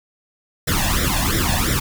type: noise with flanger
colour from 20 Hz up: pink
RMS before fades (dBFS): -19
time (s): 0.67-1.8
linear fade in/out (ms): 10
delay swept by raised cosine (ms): 0.54 to 1.18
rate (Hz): 2.9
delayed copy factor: +0.9
effects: none